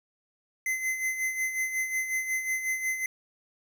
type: tone with tremolo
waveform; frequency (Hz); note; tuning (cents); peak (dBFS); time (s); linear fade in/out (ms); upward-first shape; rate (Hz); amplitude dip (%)
square; 2052; C7; -34; -26; 0.66-3.06; 2; sine; 5.5; 60
effects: none